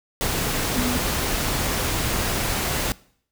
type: tone in noise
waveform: sine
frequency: 246.9 Hz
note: B3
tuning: in tune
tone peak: -24 dBFS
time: 0.76-0.97 s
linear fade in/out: 0 ms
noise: pink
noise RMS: -24 dBFS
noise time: 0.21-2.92 s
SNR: -3 dB
effects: noise-tail reverb RT60 0.6 s tail -22 dB re dry